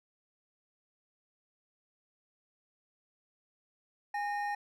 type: tone pair together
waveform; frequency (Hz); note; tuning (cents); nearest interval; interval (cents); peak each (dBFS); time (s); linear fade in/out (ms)
triangle; 821.2 / 1841; G#5 / A#6; -20 / -22; octave + major second; 1398; -31 / -37; 4.14-4.55; 5
effects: none